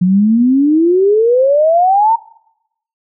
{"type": "exponential sweep", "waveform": "sine", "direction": "up", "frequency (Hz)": [176.1, 930], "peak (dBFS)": -7, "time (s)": [0.01, 2.16], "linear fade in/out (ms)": 10, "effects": ["noise-tail reverb RT60 0.8 s tail -22 dB re dry"]}